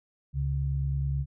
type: tone pair together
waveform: sine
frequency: 69.25 / 138.59 Hz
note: C#2 / C#3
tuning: -1 / 0 cents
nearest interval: octave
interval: 1201 cents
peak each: -29 / -28 dBFS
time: 0.33-1.26 s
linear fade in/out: 50 ms
effects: none